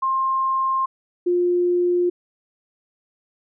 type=tone pair in turn; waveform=sine; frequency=1060 / 353.7 Hz; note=C6 / F4; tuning=+22 / +22 cents; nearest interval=octave + perfect fifth; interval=1900 cents; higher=first; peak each=-18 / -16 dBFS; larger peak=second; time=0.02-0.86 / 1.26-2.1 s; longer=neither; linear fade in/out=10 ms; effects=none